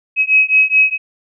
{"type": "beating tone pair", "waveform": "sine", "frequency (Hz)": [2548, 2552.7], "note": ["D#7", "D#7"], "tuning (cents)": [41, 44], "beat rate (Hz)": 4.7, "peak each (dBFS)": -12, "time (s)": [0.16, 0.98], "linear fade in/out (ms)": 50, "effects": []}